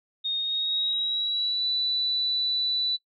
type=tone with pitch glide; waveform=sine; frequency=3704 to 3970 Hz; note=A#7 to B7; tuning=-12 to +8 cents; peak=-24 dBFS; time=0.24-2.97 s; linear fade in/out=20 ms; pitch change=+120 cents; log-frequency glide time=0.37-1.65 s; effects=noise-tail reverb RT60 0.1 s tail -18 dB re dry